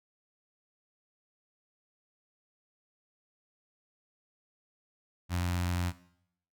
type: tone with notch filter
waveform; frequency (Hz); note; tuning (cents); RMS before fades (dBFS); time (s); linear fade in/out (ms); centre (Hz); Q
sawtooth; 88.5; F2; +23; -31; 5.29-5.93; 50; 440; 0.98
effects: noise-tail reverb RT60 0.7 s tail -17 dB re dry